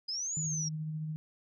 sine linear two-way sweep, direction up then down, 4900 to 7100 to 5540 Hz, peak -33 dBFS, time 0.08-0.69 s, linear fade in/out 10 ms, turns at 0.37 s
sine tone with tremolo, 155.56 Hz, D#3, in tune, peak -33 dBFS, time 0.37-1.16 s, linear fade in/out 0 ms, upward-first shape sine, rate 14 Hz, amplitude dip 25%
effects none

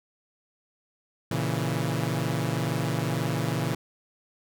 sawtooth chord, A# diminished, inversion none, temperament equal, 116.54 / 138.59 / 164.81 Hz, A#2 / C#3 / E3, 0 / 0 / 0 cents, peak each -26 dBFS, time 1.31-3.75 s, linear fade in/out 5 ms, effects none

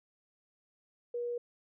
sine tone, 480 Hz, B4, 49 cents flat, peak -33 dBFS, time 1.14-1.38 s, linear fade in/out 5 ms, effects none

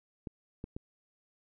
clicks, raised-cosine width 3 ms, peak -26 dBFS, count 3, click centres 0.272 / 0.641 / 0.765 s, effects none

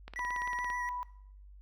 click train, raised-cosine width 0.3 ms, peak -28 dBFS, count 12, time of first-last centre 0.08-0.701 s, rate 17.7 Hz
triangle tone with vibrato, 1935 Hz, B6, 36 cents flat, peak -35 dBFS, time 0.16-0.89 s, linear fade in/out 0 ms, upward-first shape sine, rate 7 Hz, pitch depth 29 cents each way
sine tone, 987.8 Hz, B5, in tune, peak -35 dBFS, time 0.19-1.03 s, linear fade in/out 0 ms
effects noise-tail reverb RT60 0.7 s tail -20 dB re dry + added 49 Hz sine -50 dBFS peak until 1.61 s

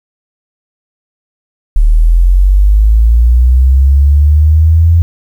sine linear sweep, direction up, 36.71 to 85.1 Hz, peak -3 dBFS, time 1.76-5.02 s, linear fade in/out 0 ms, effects 7-bit

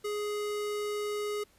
square tone, 416.5 Hz, G#4, 5 cents sharp, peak -32 dBFS, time 0.04-1.44 s, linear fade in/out 10 ms, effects pink hiss -64 dBFS RMS until 1.58 s + resampled to 32000 Hz

